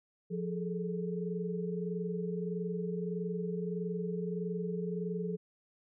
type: tone cluster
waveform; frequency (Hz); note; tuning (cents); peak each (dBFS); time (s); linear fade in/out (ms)
sine; 176 / 418.7 / 440.3; F3 / G#4 / A4; +14 / +14 / +1; -35 / -39 / -40; 0.3-5.37; 20
effects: none